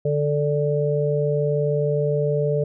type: harmonic tone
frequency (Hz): 146.83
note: D3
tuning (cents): 0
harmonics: 1 / 3 / 4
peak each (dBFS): -22 / -22 / -25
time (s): 0.05-2.64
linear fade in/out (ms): 5
effects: none